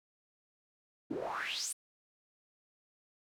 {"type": "noise with band-pass filter sweep", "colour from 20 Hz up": "pink", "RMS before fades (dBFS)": -38, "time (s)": [1.1, 1.73], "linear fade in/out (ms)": 10, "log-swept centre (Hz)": [270, 10000], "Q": 6.8, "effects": []}